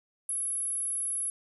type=tone; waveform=sine; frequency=10780 Hz; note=E9; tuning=38 cents sharp; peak=-29 dBFS; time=0.29-1.3 s; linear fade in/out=2 ms; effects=none